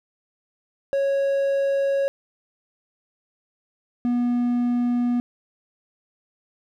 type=tone pair in turn; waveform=triangle; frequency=552 / 242.6 Hz; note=C#5 / B3; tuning=-7 / -31 cents; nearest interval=octave + major second; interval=1424 cents; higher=first; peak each=-17 dBFS; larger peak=neither; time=0.93-2.08 / 4.05-5.2 s; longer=neither; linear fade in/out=0 ms; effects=none